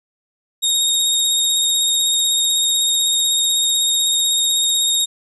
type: tone with vibrato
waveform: 25% pulse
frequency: 3729 Hz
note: A#7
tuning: in tune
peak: -10 dBFS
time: 0.62-5.06 s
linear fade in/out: 20 ms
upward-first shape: sine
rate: 16 Hz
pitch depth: 25 cents each way
effects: none